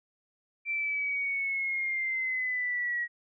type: linear sweep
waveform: sine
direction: down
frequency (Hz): 2349 to 1903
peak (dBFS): -28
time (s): 0.65-3.08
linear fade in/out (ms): 50
effects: none